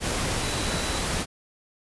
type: tone in noise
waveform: sine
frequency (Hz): 3951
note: B7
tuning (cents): 0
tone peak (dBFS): -37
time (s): 0.39-1.03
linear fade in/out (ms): 50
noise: pink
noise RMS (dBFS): -27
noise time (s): 0-1.26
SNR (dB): -13
effects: resampled to 24000 Hz